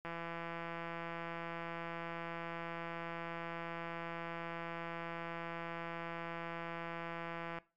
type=click train; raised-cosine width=0.5 ms; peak=-28 dBFS; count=1267; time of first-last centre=0.05-7.586 s; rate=168 Hz; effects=noise-tail reverb RT60 0.3 s tail -19 dB re dry + MP3 96 kbps